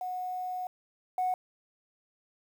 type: tone pair in turn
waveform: sine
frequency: 733 / 736.2 Hz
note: F#5 / F#5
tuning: -16 / -9 cents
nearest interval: unison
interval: 7 cents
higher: second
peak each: -32 / -25 dBFS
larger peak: second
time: 0.01-0.67 / 1.18-1.34 s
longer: first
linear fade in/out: 2 ms
effects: tanh soft clip ceiling -23 dBFS + 9-bit